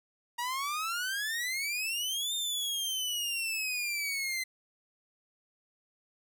sawtooth exponential two-way sweep, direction up then down, 943 to 3645 to 2049 Hz, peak -28 dBFS, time 0.38-4.44 s, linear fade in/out 10 ms, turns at 2.34 s, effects none

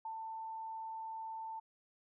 sine tone with ADSR envelope, 891 Hz, A5, 22 cents sharp, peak -39 dBFS, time 0.05-1.6 s, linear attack 4 ms, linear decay 94 ms, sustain -2 dB, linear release 11 ms, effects none

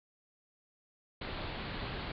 pink low-pass noise, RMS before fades -40 dBFS, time 1.21-2.12 s, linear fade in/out 5 ms, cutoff 4500 Hz, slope 96 dB/octave, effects none

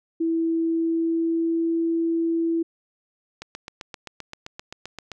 sine tone with pitch glide, 328.7 to 331.4 Hz, E4 to E4, -5 to +9 cents, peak -20 dBFS, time 0.2-2.63 s, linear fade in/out 10 ms, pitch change +14 cents, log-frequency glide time 0.62-1.77 s
click train, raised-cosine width 0.2 ms, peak -18 dBFS, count 14, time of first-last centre 3.42-5.117 s, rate 7.66 Hz
effects none

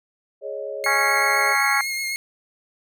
sine chord, Ab suspended fourth, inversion none, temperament just, 415.3 / 553.7 / 623 Hz, Ab4 / Db5 / Eb5, 0 / -2 / +2 cents, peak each -33 / -30 / -33 dBFS, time 0.41-1.56 s, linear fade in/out 50 ms
sawtooth tone with vibrato, 2147 Hz, C7, 44 cents sharp, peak -21 dBFS, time 0.84-2.16 s, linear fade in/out 0 ms, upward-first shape triangle, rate 7.9 Hz, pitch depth 26 cents each way
harmonic tone, 276.3 Hz, C#4, 6 cents flat, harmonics 3 / 4 / 5 / 6 / 7 / 8, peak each -25 / -25 / -25 / -25 / -25 / -25 dBFS, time 0.86-1.81 s, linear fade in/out 2 ms
effects none

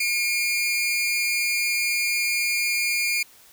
sawtooth tone pair together, 2178 / 2402 Hz, C#7 / D7, -31 / +38 cents, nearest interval major second, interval 169 cents, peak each -25 / -19 dBFS, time 0-3.23 s, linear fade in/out 5 ms, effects white hiss -52 dBFS RMS until 3.52 s

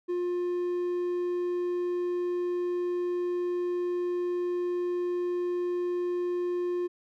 triangle tone, 354.2 Hz, F4, 24 cents sharp, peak -25 dBFS, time 0.08-6.88 s, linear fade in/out 20 ms, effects none

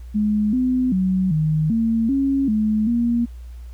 sine tone with pitch steps, 210.6 / 254.2 / 187.1 / 155.2 / 226.6 / 273.5 / 214.9 / 236.3 Hz, G#3 / C4 / F#3 / D#3 / A#3 / C#4 / A3 / A#3, +24 / -50 / +20 / -4 / -49 / -23 / -41 / +24 cents, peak -16 dBFS, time 0.14-3.26 s, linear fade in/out 20 ms, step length 390 ms, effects added 60 Hz sine -33 dBFS peak until 3.73 s + pink hiss -57 dBFS RMS until 3.73 s

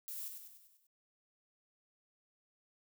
violet noise with echo, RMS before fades -44 dBFS, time 0.08-0.28 s, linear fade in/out 0 ms, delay 98 ms, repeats 6, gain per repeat -5 dB, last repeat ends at 0.868 s, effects none

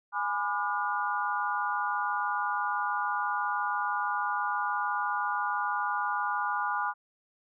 sine chord, G# diminished seventh, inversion none, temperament just, 830.6 / 996.7 / 1196.1 / 1435.3 Hz, G#5 / B5 / D6 / F6, 0 / +16 / +31 / +47 cents, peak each -33 dBFS, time 0.12-6.94 s, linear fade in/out 50 ms, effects none

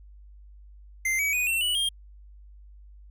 square tone with pitch steps, 2085 / 2274 / 2479 / 2704 / 2949 / 3216 Hz, C7 / C#7 / D#7 / E7 / F#7 / G7, -7 / +44 / -7 / +43 / -6 / +44 cents, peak -24 dBFS, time 1.05-1.89 s, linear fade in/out 5 ms, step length 140 ms, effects added 50 Hz sine -46 dBFS peak until 3.1 s

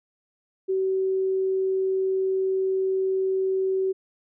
sine tone, 380.5 Hz, F#4, 48 cents sharp, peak -21 dBFS, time 0.68-3.93 s, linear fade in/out 20 ms, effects none

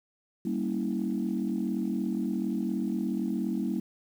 sine chord, G diminished seventh, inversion none, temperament equal with one note detuned, 196 / 233.1 / 277.2 / 324.9 Hz, G3 / Bb3 / Db4 / Fb4, 0 / 0 / 0 / -25 cents, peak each -31 / -31 / -35 / -33 dBFS, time 0.45-3.8 s, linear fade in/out 5 ms, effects tanh soft clip ceiling -19 dBFS + 9-bit

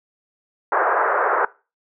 white band-pass noise, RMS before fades -19 dBFS, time 0.72-1.45 s, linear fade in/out 2 ms, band 400 to 1600 Hz, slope 48 dB/octave, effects noise-tail reverb RT60 0.3 s tail -20 dB re dry

